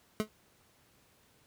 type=tone with exponential decay; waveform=25% pulse; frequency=214.6 Hz; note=A3; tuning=43 cents flat; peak=-21 dBFS; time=0.2-0.29 s; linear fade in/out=0 ms; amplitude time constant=18 ms; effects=pink hiss -66 dBFS RMS until 1.46 s + high-pass 60 Hz 12 dB/octave